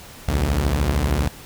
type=beating tone pair; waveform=sawtooth; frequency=60.9 / 73.9 Hz; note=B1 / D2; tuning=-24 / +11 cents; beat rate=13 Hz; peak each=-18 / -16 dBFS; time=0.28-1.28 s; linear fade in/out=5 ms; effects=pink hiss -41 dBFS RMS until 1.45 s